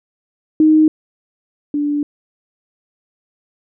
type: tone pair in turn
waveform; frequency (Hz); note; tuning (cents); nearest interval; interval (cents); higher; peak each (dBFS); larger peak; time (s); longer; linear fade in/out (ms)
sine; 311.1 / 292.1; D#4 / D4; 0 / -9; minor second; 109; first; -7 / -15; first; 0.6-0.88 / 1.74-2.03; second; 2
effects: none